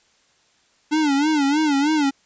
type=tone with vibrato; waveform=square; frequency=293.7 Hz; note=D4; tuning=in tune; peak=-17 dBFS; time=0.91-2.11 s; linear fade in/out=20 ms; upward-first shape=sine; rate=3.2 Hz; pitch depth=120 cents each way; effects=white hiss -60 dBFS RMS until 2.25 s + resampled to 16000 Hz